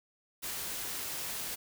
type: noise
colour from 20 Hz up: white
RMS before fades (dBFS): -38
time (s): 0.42-1.56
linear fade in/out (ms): 20
effects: none